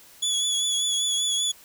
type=tone with vibrato; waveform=25% pulse; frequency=3402 Hz; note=G#7; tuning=41 cents sharp; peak=-18 dBFS; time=0.22-1.52 s; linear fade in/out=10 ms; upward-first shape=triangle; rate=5.1 Hz; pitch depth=38 cents each way; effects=white hiss -51 dBFS RMS until 1.64 s